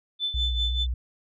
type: tone with tremolo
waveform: sine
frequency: 3520 Hz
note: A7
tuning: in tune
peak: -23 dBFS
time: 0.19-0.87 s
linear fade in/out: 50 ms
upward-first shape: sine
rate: 5.1 Hz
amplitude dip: 70%
type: tone with vibrato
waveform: sine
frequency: 61.3 Hz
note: B1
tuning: 12 cents flat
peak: -24 dBFS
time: 0.34-0.94 s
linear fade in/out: 5 ms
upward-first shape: square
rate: 2.7 Hz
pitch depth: 33 cents each way
effects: tanh soft clip ceiling -14 dBFS